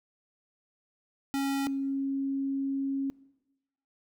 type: tone pair in turn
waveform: square / sine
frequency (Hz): 275.2 / 273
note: C#4 / C#4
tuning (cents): -12 / -26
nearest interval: unison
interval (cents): 14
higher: first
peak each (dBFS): -28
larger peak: neither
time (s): 1.34-1.67 / 1.67-3.1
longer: second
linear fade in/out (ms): 0
effects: noise-tail reverb RT60 1.0 s tail -22 dB re dry